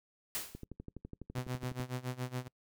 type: noise with exponential decay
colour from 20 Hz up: white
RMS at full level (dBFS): -34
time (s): 0.35-0.64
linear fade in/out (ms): 0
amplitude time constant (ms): 63
type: click train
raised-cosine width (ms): 3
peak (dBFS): -31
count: 16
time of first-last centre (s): 0.55-1.8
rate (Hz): 12
type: tone with tremolo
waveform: sawtooth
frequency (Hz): 126.3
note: B2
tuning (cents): +39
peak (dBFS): -30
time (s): 1.35-2.48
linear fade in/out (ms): 5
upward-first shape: sine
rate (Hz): 7.1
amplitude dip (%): 90
effects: noise-tail reverb RT60 0.1 s tail -24 dB re dry